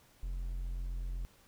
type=tone; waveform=triangle; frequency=43.97 Hz; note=F1; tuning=13 cents sharp; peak=-33 dBFS; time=0.23-1.25 s; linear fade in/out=0 ms; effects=pink hiss -64 dBFS RMS until 1.47 s